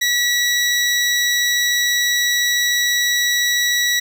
20% pulse tone, 1939 Hz, B6, 32 cents flat, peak -10 dBFS, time 0.01-4 s, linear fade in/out 10 ms, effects none

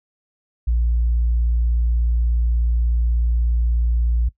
sine tone, 58.27 Hz, A#1, in tune, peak -14 dBFS, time 0.67-4.29 s, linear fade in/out 10 ms, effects noise-tail reverb RT60 0.1 s tail -19 dB re dry + tanh soft clip ceiling -12 dBFS

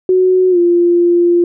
sine tone with pitch glide, 370 to 347.2 Hz, F#4 to F4, 0 to -10 cents, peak -7 dBFS, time 0.09-1.44 s, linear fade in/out 2 ms, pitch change -110 cents, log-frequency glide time 0.5-0.58 s, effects none

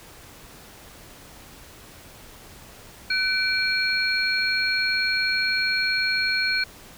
sine tone cluster, 1513 / 2334 / 4301 Hz, F#6 / D7 / C8, +38 / -11 / +47 cents, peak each -25 dBFS, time 3.1-6.64 s, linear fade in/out 5 ms, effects pink hiss -46 dBFS RMS until 6.97 s

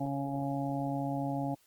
harmonic tone, 139 Hz, C#3, 5 cents sharp, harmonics 1 / 2 / 4 / 5 / 6, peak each -36 / -34 / -41 / -39 / -40 dBFS, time 0-1.55 s, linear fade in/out 10 ms, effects white hiss -67 dBFS RMS until 1.66 s + Opus 24 kbps

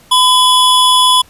square tone pair together, 1011 / 3382 Hz, B5 / G#7, +40 / +31 cents, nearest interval octave + major sixth, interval 2091 cents, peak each -10 dBFS, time 0.11-1.22 s, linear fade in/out 10 ms, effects pink hiss -45 dBFS RMS until 1.29 s + resampled to 32000 Hz

